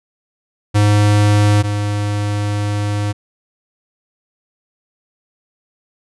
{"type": "tone pair in turn", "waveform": "square", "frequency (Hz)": [103.83, 103.27], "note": ["G#2", "G#2"], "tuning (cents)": [0, -9], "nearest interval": "unison", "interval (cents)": 9, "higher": "first", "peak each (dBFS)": [-10, -17], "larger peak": "first", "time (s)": [[0.74, 1.63], [1.63, 3.13]], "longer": "second", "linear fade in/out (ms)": 20, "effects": ["resampled to 24000 Hz"]}